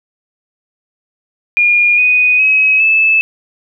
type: tone with pitch steps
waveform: sine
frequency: 2425 / 2487 / 2551 / 2617 Hz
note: D#7 / D#7 / D#7 / E7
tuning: -45 / -1 / +43 / -13 cents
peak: -7 dBFS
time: 1.57-3.21 s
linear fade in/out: 0 ms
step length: 410 ms
effects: none